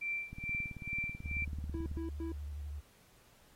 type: tone with tremolo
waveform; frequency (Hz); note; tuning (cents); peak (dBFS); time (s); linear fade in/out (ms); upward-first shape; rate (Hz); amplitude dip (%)
sine; 2349; D7; 0; -33; 0.01-1.45; 10; sine; 2.3; 95
type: click train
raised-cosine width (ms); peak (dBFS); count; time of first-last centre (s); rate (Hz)
5; -32; 31; 0.33-1.969; 18.3
type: tone with vibrato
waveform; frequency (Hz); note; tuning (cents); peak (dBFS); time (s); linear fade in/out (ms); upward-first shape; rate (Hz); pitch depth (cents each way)
sine; 73.2; D2; -5; -39; 1.23-2.81; 20; sine; 12; 58
type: tone bursts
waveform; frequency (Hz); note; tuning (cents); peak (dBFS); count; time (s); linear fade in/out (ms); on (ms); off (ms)
triangle; 329.6; E4; 0; -36; 3; 1.74-2.32; 2; 120; 110
effects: pink hiss -65 dBFS RMS until 3.55 s + AAC 48 kbps